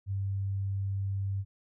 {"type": "tone", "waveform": "sine", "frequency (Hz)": 98, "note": "G2", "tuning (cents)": 0, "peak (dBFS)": -29, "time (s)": [0.06, 1.45], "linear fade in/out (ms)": 50, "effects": []}